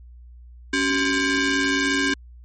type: ring-modulated tone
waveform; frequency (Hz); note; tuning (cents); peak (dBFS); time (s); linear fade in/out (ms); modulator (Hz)
sawtooth; 659.3; E5; 0; -12; 0.73-2.14; 5; 938
effects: added 60 Hz sine -41 dBFS peak until 2.44 s + MP3 32 kbps